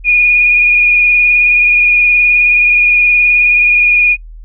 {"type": "tone with vibrato", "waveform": "sine", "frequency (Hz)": 2445, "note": "D#7", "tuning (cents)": -31, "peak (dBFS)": -5, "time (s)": [0.04, 4.17], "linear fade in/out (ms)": 50, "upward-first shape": "square", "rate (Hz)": 19, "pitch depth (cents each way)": 15, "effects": ["noise-tail reverb RT60 0.1 s tail -26 dB re dry", "added 40 Hz sine -28 dBFS peak until 4.44 s"]}